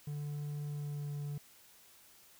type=tone with pitch glide; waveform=triangle; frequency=146.83 to 145.14 Hz; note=D3 to D3; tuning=0 to -20 cents; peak=-35 dBFS; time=0.07-1.38 s; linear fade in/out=5 ms; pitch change=-20 cents; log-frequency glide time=0.63-1.12 s; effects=white hiss -61 dBFS RMS until 2.39 s